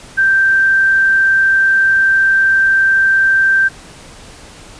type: tone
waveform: sine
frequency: 1568 Hz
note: G6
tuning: in tune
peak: -8 dBFS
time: 0.17-3.69 s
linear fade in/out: 20 ms
effects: pink hiss -37 dBFS RMS until 4.79 s + resampled to 22050 Hz